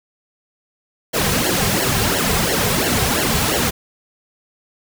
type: noise with flanger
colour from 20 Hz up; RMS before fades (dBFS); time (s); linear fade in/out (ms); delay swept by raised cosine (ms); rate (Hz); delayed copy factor
pink; -18; 1.13-3.71; 20; 0.8 to 3.5; 2.9; -0.95
effects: none